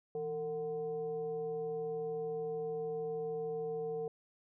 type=tone with frequency modulation; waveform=sine; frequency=453.3 Hz; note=A#4; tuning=48 cents flat; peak=-35 dBFS; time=0.15-4.08 s; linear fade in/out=2 ms; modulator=289 Hz; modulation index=0.49; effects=none